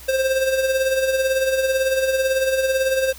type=tone with tremolo; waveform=square; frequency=528 Hz; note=C5; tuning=16 cents sharp; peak=-16 dBFS; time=0.08-3.13 s; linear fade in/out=10 ms; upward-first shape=sine; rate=18 Hz; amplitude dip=50%; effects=added 60 Hz sine -42 dBFS peak until 3.18 s + white hiss -42 dBFS RMS until 3.18 s